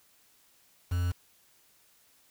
triangle tone with quantisation, 88.2 Hz, F2, 18 cents sharp, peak -24 dBFS, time 0.91-1.12 s, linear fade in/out 10 ms, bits 7, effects white hiss -64 dBFS RMS until 2.3 s

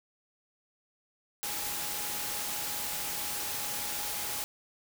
sine tone in noise, 830.6 Hz, G#5, in tune, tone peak -46 dBFS, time 1.43-4.44 s, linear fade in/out 0 ms, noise white, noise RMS -35 dBFS, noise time 1.43-4.44 s, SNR -14 dB, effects none

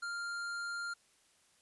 sine tone with tanh clipping, 1396.9 Hz, F6, in tune, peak -39 dBFS, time 0.02-0.94 s, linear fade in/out 10 ms, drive 15 dB, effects white hiss -69 dBFS RMS until 1.61 s + resampled to 24000 Hz

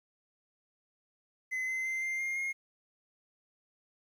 triangle tone with pitch steps, 2038 / 2058 / 2078 / 2099 / 2120 / 2141 Hz, C7 / C7 / C7 / C7 / C7 / C7, -46 / -29 / -12 / +5 / +22 / +39 cents, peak -30 dBFS, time 1.51-2.53 s, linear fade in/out 20 ms, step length 170 ms, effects 11-bit

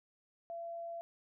sine tone, 677 Hz, E5, 46 cents sharp, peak -40 dBFS, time 0.5-1.01 s, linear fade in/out 0 ms, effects none

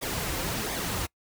pink noise with flanger, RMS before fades -31 dBFS, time 0.01-1.07 s, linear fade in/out 20 ms, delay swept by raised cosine 0.69 to 4.99 ms, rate 1.4 Hz, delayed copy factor -0.55, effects noise-tail reverb RT60 0.1 s tail -24 dB re dry

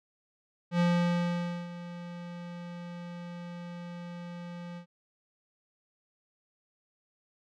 square tone with ADSR envelope, 174 Hz, F3, 6 cents flat, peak -23 dBFS, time 0.71-4.86 s, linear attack 86 ms, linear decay 880 ms, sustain -17 dB, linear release 90 ms, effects low-pass 4000 Hz 12 dB/octave

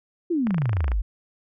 sine exponential sweep, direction down, 365.3 to 44.03 Hz, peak -20 dBFS, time 0.3-1.02 s, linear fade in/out 10 ms
click train, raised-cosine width 0.5 ms, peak -17 dBFS, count 13, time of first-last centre 0.47-0.918 s, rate 26.8 Hz
effects none

